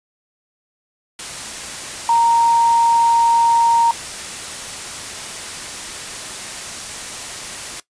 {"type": "tone in noise", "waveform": "sine", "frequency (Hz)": 929, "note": "A#5", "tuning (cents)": -6, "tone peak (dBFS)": -11, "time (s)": [2.09, 3.91], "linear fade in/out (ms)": 2, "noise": "white", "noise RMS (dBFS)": -29, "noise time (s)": [1.19, 7.8], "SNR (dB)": 15, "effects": ["noise-tail reverb RT60 0.1 s tail -17 dB re dry", "resampled to 22050 Hz"]}